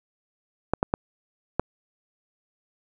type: clicks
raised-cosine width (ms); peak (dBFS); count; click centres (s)
1; -7; 4; 0.736 / 0.829 / 0.939 / 1.596
effects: none